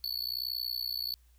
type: tone with amplitude modulation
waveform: square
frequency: 4433 Hz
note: C#8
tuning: 1 cent flat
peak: -29 dBFS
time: 0.04-1.14 s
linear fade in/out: 0 ms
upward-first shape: sine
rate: 61.2 Hz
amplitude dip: 100%
effects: added 60 Hz sine -59 dBFS peak until 1.38 s + white hiss -71 dBFS RMS until 1.38 s